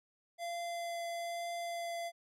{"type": "tone with vibrato", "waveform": "square", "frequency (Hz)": 685, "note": "F5", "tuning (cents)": -34, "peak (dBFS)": -38, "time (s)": [0.38, 2.12], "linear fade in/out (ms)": 50, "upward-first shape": "triangle", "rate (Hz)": 1.1, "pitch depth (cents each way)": 9, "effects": ["low-pass 12000 Hz 12 dB/octave"]}